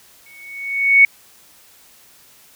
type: tone with exponential growth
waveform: sine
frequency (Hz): 2222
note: C#7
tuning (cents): +4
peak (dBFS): -4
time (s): 0.26-1.05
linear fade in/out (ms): 2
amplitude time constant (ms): 170
effects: white hiss -49 dBFS RMS until 2.55 s